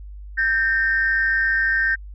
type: tone pair together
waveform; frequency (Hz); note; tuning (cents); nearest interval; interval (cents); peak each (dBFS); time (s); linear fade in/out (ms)
sine; 1568 / 1827.1; G6 / A#6; 0 / -35; minor third; 265; -19; 0.37-1.96; 20
effects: tanh soft clip ceiling -9 dBFS + added 50 Hz sine -34 dBFS peak until 2.14 s